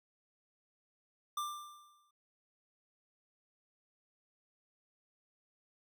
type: tone with exponential decay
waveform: square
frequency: 1186 Hz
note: D6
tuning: 17 cents sharp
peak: -34 dBFS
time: 1.37-2.11 s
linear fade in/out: 5 ms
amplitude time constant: 160 ms
effects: none